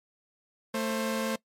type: tone pair together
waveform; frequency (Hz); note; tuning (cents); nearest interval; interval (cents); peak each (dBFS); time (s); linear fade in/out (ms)
sawtooth; 222.5 / 529.2; A3 / C5; +20 / +20; octave + minor third; 1500; -26 / -28; 0.74-1.36; 5
effects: noise-tail reverb RT60 0.1 s tail -21 dB re dry + MP3 64 kbps